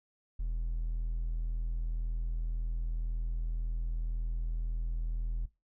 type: tone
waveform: triangle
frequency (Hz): 40.95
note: E1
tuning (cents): -11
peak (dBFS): -28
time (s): 0.39-5.46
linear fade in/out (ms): 10
effects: noise-tail reverb RT60 0.2 s tail -18 dB re dry + tanh soft clip ceiling -25 dBFS